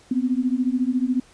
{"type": "beating tone pair", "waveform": "sine", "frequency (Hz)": [246.6, 260.6], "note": ["B3", "C4"], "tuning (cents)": [-2, -7], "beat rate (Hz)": 14, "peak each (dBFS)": -22, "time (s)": [0.11, 1.2], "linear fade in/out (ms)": 5, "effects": ["pink hiss -53 dBFS RMS until 1.33 s", "resampled to 22050 Hz"]}